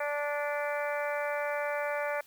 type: harmonic tone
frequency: 291.8 Hz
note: D4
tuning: 11 cents flat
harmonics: 2 / 3 / 4 / 5 / 6 / 7 / 8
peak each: -32 / -38 / -41 / -39 / -40 / -42 / -42 dBFS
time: 0-2.21 s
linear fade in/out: 5 ms
effects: white hiss -59 dBFS RMS until 2.26 s